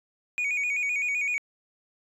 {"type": "tone with vibrato", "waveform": "sine", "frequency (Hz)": 2349, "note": "D7", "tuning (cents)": 0, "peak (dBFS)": -22, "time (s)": [0.38, 1.38], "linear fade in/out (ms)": 0, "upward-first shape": "square", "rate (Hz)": 7.8, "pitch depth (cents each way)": 77, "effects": ["tanh soft clip ceiling -24 dBFS"]}